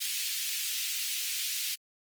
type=high-pass noise; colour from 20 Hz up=pink; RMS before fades=-33 dBFS; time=0-1.76 s; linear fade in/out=20 ms; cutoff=2500 Hz; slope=24 dB/octave; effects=Opus 24 kbps